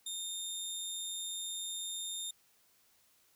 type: tone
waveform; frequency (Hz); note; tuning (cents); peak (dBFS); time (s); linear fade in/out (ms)
20% pulse; 3646; A#7; -39; -32; 0.06-2.31; 5
effects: white hiss -69 dBFS RMS until 3.35 s